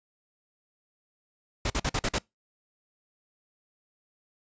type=noise bursts; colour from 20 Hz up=pink; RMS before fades=-27 dBFS; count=6; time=1.65-2.186 s; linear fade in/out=5 ms; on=51 ms; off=46 ms; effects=noise-tail reverb RT60 0.2 s tail -26 dB re dry + resampled to 16000 Hz